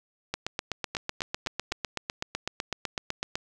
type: two click trains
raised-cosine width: 0.2 ms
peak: -15 / -12 dBFS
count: 4 / 25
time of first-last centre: 0.95-1.719 / 0.34-3.355 s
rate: 3.9 / 7.96 Hz
effects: none